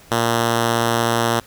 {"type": "tone", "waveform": "5% pulse", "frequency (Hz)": 116.54, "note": "A#2", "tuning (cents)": 0, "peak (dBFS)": -5, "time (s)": [0.11, 1.4], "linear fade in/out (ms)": 5, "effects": ["pink hiss -47 dBFS RMS until 1.46 s"]}